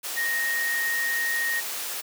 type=tone in noise; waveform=sine; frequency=1864.7 Hz; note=A#6; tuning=in tune; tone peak=-24 dBFS; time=0.16-1.61 s; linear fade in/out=20 ms; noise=white; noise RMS=-32 dBFS; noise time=0.03-2.02 s; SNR=+5 dB; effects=high-pass 400 Hz 12 dB/octave